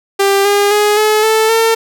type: tone with pitch steps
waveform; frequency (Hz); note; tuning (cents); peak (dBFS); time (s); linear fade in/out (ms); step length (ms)
sawtooth; 395.5 / 406.1 / 417.1 / 428.3 / 439.8 / 451.7; G4 / G#4 / G#4 / A4 / A4 / A4; +15 / -39 / +7 / -47 / -1 / +45; -5; 0.19-1.75; 10; 260
effects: none